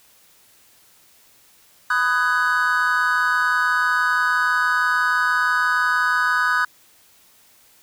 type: chord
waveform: triangle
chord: G# minor seventh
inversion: first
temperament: just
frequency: 996.7 / 1245.9 / 1495.1 / 1661.2 Hz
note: B5 / D#6 / F#6 / G#6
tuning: +16 / +2 / +18 / 0 cents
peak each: -24 / -20 / -18 / -23 dBFS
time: 1.9-6.65 s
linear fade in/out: 5 ms
effects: white hiss -54 dBFS RMS until 7.82 s